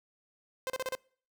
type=tone bursts; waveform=sawtooth; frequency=519 Hz; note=C5; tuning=14 cents flat; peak=-28 dBFS; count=5; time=0.67-0.951 s; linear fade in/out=0 ms; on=29 ms; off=34 ms; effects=noise-tail reverb RT60 0.5 s tail -26 dB re dry